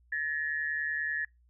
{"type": "tone pair together", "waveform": "sine", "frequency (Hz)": [1721.8, 1872], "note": ["A6", "A#6"], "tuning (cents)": [-38, 7], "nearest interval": "minor second", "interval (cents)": 145, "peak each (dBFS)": [-31, -34], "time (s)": [0.12, 1.25], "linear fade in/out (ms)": 5, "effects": ["noise-tail reverb RT60 0.2 s tail -26 dB re dry", "added 60 Hz sine -61 dBFS peak until 1.49 s"]}